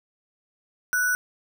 sine tone with sample-and-hold, 1480 Hz, F#6, in tune, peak -20 dBFS, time 0.93-1.15 s, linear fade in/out 0 ms, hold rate 7350 Hz, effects none

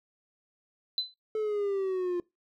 sine tone with exponential decay, 4025 Hz, B7, 32 cents sharp, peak -22 dBFS, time 0.98-1.14 s, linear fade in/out 1 ms, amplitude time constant 34 ms
triangle exponential sweep, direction down, 437.3 to 349.2 Hz, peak -25 dBFS, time 1.35-2.2 s, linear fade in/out 2 ms
effects noise-tail reverb RT60 0.2 s tail -22 dB re dry + tanh soft clip ceiling -19 dBFS

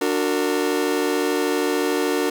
40% pulse chord, D augmented, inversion none, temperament just, 293.7 / 367.1 / 458.9 Hz, D4 / F#4 / A#4, 0 / -14 / -27 cents, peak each -23 dBFS, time 0.01-2.3 s, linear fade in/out 5 ms, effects none

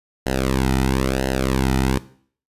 sawtooth tone with flanger, 65.7 Hz, C2, 8 cents sharp, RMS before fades -20 dBFS, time 0.26-1.98 s, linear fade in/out 0 ms, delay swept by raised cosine 0.85 to 1.83 ms, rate 1 Hz, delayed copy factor -0.9, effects noise-tail reverb RT60 0.5 s tail -17 dB re dry + resampled to 32000 Hz

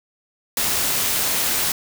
white noise, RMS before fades -21 dBFS, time 0.57-1.72 s, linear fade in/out 2 ms, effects none

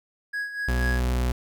triangle tone with tremolo, 1661.2 Hz, G#6, in tune, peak -24 dBFS, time 0.33-1 s, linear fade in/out 10 ms, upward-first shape sine, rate 4.1 Hz, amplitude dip 65%
40% pulse tone, 61.74 Hz, B1, in tune, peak -21 dBFS, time 0.68-1.32 s, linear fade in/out 5 ms
effects none

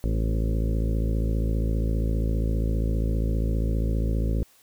harmonic tone with a mistuned harmonic, 55 Hz, A1, in tune, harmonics 1 / 2 / 3 / 4 / 5 / 6 / 7 / 8 / 9 / 10, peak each -23 / -29 / -33 / -35 / -37 / -39 / -40 / -41 / -42 / -43 dBFS, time 0.04-4.43 s, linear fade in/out 0 ms, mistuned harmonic 5, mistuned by -34 cents, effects white hiss -58 dBFS RMS until 4.62 s

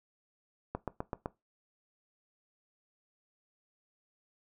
click train, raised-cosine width 1 ms, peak -20 dBFS, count 5, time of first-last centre 0.75-1.259 s, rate 7.86 Hz, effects noise-tail reverb RT60 0.2 s tail -18 dB re dry

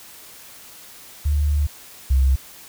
sine tone pair in turn, 73.42 / 66.4 Hz, D2 / C2, 0 / +26 cents, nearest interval major second, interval 174 cents, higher first, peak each -16 / -13 dBFS, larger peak second, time 1.25-1.67 / 2.1-2.36 s, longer first, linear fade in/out 10 ms, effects white hiss -43 dBFS RMS until 2.68 s

